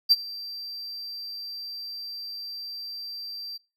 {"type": "tone with ADSR envelope", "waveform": "triangle", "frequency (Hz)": 4699, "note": "D8", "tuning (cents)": 0, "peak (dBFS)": -11, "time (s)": [0.09, 3.58], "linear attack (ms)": 27, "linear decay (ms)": 35, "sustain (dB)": -22, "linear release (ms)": 18, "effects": ["noise-tail reverb RT60 0.3 s tail -23 dB re dry"]}